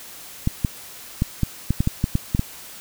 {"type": "clicks", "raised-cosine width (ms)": 5, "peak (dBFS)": -6, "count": 11, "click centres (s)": [0.474, 0.648, 1.221, 1.433, 1.706, 1.805, 1.874, 2.041, 2.154, 2.349, 2.394], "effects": ["white hiss -40 dBFS RMS until 2.8 s"]}